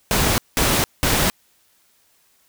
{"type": "noise bursts", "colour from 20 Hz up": "pink", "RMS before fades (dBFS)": -18, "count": 3, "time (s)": [0.11, 1.3], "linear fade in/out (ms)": 0, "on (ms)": 270, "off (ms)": 190, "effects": ["white hiss -60 dBFS RMS until 2.48 s"]}